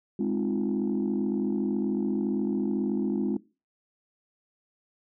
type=chord; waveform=sine; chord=F minor seventh; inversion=first; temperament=equal; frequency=207.7 / 261.6 / 311.1 / 349.2 Hz; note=Ab3 / C4 / Eb4 / F4; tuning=0 / 0 / 0 / 0 cents; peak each=-27 / -29 / -33 / -30 dBFS; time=0.19-3.37 s; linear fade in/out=5 ms; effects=noise-tail reverb RT60 0.3 s tail -20 dB re dry + tanh soft clip ceiling -19 dBFS